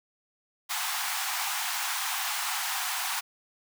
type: high-pass noise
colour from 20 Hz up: pink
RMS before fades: -31 dBFS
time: 0.69-3.21 s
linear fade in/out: 20 ms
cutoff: 730 Hz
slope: 96 dB/octave
effects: none